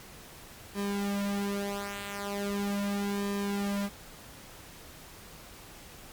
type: tone with flanger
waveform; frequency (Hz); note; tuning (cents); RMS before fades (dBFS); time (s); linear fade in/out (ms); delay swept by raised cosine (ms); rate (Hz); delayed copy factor
sawtooth; 201.2; G3; +45; -32; 0.74-3.9; 50; 1.4 to 4.8; 0.39; -0.85
effects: pink hiss -49 dBFS RMS until 6.12 s + MP3 96 kbps